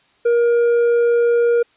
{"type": "tone with tanh clipping", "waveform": "sine", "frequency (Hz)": 472.8, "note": "A#4", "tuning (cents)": 24, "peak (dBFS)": -13, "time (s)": [0.25, 1.63], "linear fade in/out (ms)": 10, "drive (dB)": 5, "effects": ["white hiss -57 dBFS RMS until 1.76 s", "resampled to 8000 Hz"]}